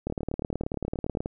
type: two click trains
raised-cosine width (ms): 2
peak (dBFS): -18 / -16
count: 11 / 23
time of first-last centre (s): 0.1-1.172 / 0.07-1.259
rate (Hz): 9.33 / 18.5
effects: none